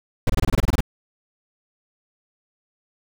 brown noise bursts, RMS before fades -17 dBFS, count 11, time 0.27-0.806 s, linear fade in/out 2 ms, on 26 ms, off 25 ms, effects none

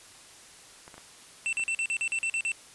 clicks, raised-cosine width 0.5 ms, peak -31 dBFS, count 4, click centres 0.879 / 0.942 / 0.98 / 1.596 s
square tone bursts, 2685 Hz, E7, 31 cents sharp, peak -27 dBFS, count 10, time 1.46-2.518 s, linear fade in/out 0 ms, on 68 ms, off 42 ms
effects white hiss -51 dBFS RMS until 2.74 s + resampled to 24000 Hz

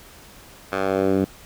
10% pulse tone with band-pass filter sweep, 96.4 Hz, G2, 28 cents flat, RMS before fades -21 dBFS, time 0.72-1.25 s, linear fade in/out 5 ms, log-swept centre 1200 to 240 Hz, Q 1.1, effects pink hiss -46 dBFS RMS until 1.45 s

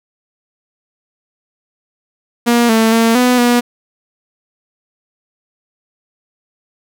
sawtooth tone with pitch steps, 237.3 / 223.4 / 227.8 / 248.7 / 241.8 Hz, A#3 / A3 / A#3 / B3 / B3, +31 / +27 / -40 / +12 / -36 cents, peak -5 dBFS, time 2.46-3.61 s, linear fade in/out 20 ms, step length 230 ms, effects none

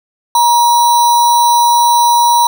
sine tone with sample-and-hold, 949 Hz, A#5, 31 cents sharp, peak -6 dBFS, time 0.35-2.47 s, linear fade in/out 2 ms, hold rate 4900 Hz, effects none

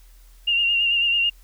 sine tone with vibrato, 2794 Hz, F7, in tune, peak -17 dBFS, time 0.47-1.3 s, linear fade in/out 10 ms, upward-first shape sine, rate 9.1 Hz, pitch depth 34 cents each way, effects added 41 Hz sine -46 dBFS peak until 1.43 s + white hiss -58 dBFS RMS until 1.43 s

